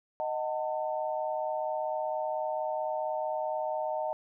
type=chord; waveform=sine; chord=D# diminished; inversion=none; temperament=just; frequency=622.3 / 746.7 / 896 Hz; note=D#5 / F#5 / A5; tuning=0 / +16 / +31 cents; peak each=-32 / -36 / -35 dBFS; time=0.2-4.13 s; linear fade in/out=0 ms; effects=none